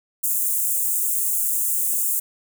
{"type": "high-pass noise", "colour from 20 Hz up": "white", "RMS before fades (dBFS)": -22, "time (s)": [0.23, 2.2], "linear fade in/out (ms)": 10, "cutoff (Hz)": 7200, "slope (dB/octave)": 48, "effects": []}